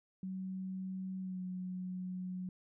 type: tone with pitch glide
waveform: sine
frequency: 188.2 to 183.48 Hz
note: F#3 to F#3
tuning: +30 to -14 cents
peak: -38 dBFS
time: 0.23-2.49 s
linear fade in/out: 2 ms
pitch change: -44 cents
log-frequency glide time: 1.2-1.41 s
effects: none